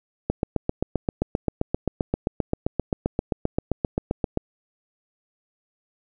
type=click train; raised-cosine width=2 ms; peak=-8 dBFS; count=32; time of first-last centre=0.3-4.374 s; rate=7.61 Hz; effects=none